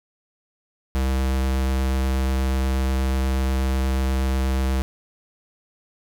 square tone with vibrato, 65.8 Hz, C2, 10 cents sharp, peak -20 dBFS, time 0.95-4.82 s, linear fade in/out 0 ms, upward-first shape triangle, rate 8.3 Hz, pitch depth 11 cents each way, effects none

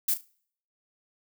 violet noise with echo, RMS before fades -25 dBFS, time 0.08-0.14 s, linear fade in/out 5 ms, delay 36 ms, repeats 3, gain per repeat -12 dB, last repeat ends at 0.248 s, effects noise-tail reverb RT60 0.6 s tail -25 dB re dry

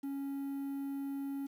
triangle tone with quantisation, 277.2 Hz, C#4, in tune, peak -34 dBFS, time 0.03-1.47 s, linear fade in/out 10 ms, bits 10, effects none

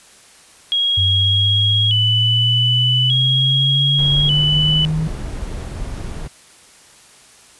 sine tone with vibrato, 3136 Hz, G7, in tune, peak -14 dBFS, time 0.72-4.85 s, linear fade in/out 0 ms, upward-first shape square, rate 0.42 Hz, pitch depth 84 cents each way
sine linear sweep, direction up, 92.5 to 159.1 Hz, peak -16 dBFS, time 0.97-5.08 s, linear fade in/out 10 ms
brown noise, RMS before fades -26 dBFS, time 3.98-6.28 s, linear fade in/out 10 ms
effects white hiss -46 dBFS RMS until 7.59 s + resampled to 24000 Hz

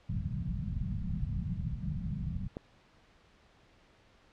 white low-pass noise, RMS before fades -35 dBFS, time 0.09-2.48 s, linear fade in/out 5 ms, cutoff 190 Hz, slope 48 dB/octave
click, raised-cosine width 2 ms, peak -24 dBFS, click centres 2.569 s
effects pink hiss -63 dBFS RMS until 4.32 s + low-pass 4000 Hz 12 dB/octave

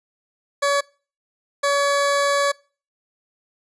20% pulse tone bursts at uneven times, 566 Hz, C#5, 36 cents sharp, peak -12 dBFS, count 2, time 0.62-0.81 / 1.63-2.52 s, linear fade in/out 10 ms, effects noise-tail reverb RT60 0.4 s tail -25 dB re dry + resampled to 22050 Hz

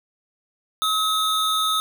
square tone pair together, 1280 / 3620 Hz, D#6 / A7, +49 / +48 cents, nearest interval octave + tritone, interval 1799 cents, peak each -22 / -24 dBFS, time 0.82-1.8 s, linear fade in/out 0 ms, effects none

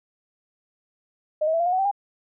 sine tone with pitch steps, 613 / 637.6 / 663.1 / 689.7 / 717.3 / 746 / 775.9 / 807 Hz, D#5 / D#5 / E5 / F5 / F5 / F#5 / G5 / G#5, -26 / +42 / +10 / -22 / +46 / +14 / -18 / -50 cents, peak -19 dBFS, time 1.41-1.914 s, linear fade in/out 10 ms, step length 63 ms, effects none

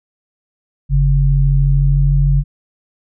sine tone pair together, 46.46 / 140 Hz, F#1 / C#3, +8 / +18 cents, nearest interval octave + perfect fifth, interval 1910 cents, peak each -12 dBFS, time 0.89-2.44 s, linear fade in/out 50 ms, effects none

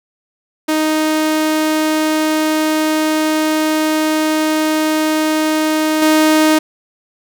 sawtooth tone with level steps, 311.1 Hz, D#4, in tune, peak -9 / -5 dBFS, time 0.68-6.59 s, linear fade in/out 10 ms, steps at 6.02 s, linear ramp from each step 2 ms, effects none

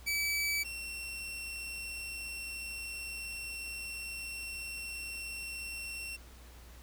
sawtooth tone pair in turn, 2297 / 2717 Hz, D7 / F7, -39 / -48 cents, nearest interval minor third, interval 291 cents, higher second, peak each -27 / -36 dBFS, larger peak first, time 0.06-0.64 / 0.64-6.17 s, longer second, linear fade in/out 20 ms, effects added 60 Hz sine -51 dBFS peak until 6.82 s + pink hiss -57 dBFS RMS until 6.82 s

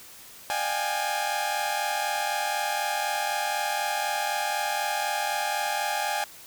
sawtooth tone cluster, 603 / 709 / 793 / 837 Hz, D5 / F5 / G5 / G#5, +46 / +26 / +20 / +13 cents, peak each -32 / -31 / -27 / -25 dBFS, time 0.5-6.24 s, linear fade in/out 0 ms, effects white hiss -47 dBFS RMS until 6.46 s

